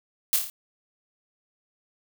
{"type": "noise with echo", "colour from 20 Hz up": "blue", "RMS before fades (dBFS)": -21, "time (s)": [0.33, 0.36], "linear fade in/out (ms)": 0, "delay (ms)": 28, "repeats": 5, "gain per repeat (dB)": -4, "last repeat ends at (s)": 0.5, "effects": []}